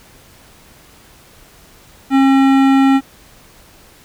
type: tone with hard clipping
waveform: sine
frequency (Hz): 270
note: C#4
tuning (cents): -45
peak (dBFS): -10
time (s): 2.1-3.01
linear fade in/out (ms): 50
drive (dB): 16
effects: pink hiss -45 dBFS RMS until 4.04 s